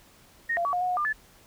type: tone with pitch steps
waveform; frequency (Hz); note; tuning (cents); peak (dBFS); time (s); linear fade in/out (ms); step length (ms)
sine; 1857 / 688 / 1135 / 715 / 729 / 724 / 1199 / 1735; A#6 / F5 / C#6 / F5 / F#5 / F#5 / D6 / A6; -7 / -26 / +41 / +41 / -26 / -38 / +36 / -25; -24; 0.49-1.13; 10; 80
effects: pink hiss -56 dBFS RMS until 1.46 s